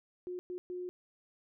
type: tone bursts at uneven times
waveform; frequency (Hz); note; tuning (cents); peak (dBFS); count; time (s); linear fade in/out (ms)
sine; 360; F#4; -47; -37; 3; 0.27-0.39 / 0.5-0.58 / 0.7-0.89; 0
effects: none